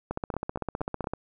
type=two click trains; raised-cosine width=1 ms; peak=-16 / -20 dBFS; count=17 / 4; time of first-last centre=0.11-1.136 / 0.34-1.043 s; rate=15.6 / 4.27 Hz; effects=none